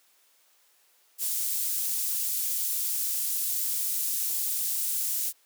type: high-pass noise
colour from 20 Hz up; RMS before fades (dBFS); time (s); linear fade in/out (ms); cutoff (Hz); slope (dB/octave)
pink; -29; 1.18-5.33; 50; 10000; 12
effects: white hiss -64 dBFS RMS until 5.45 s + high-pass 400 Hz 12 dB/octave